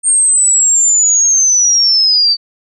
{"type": "linear sweep", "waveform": "sine", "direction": "down", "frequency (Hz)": [8670, 4567], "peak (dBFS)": -7, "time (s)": [0.03, 2.37], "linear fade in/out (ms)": 50, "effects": []}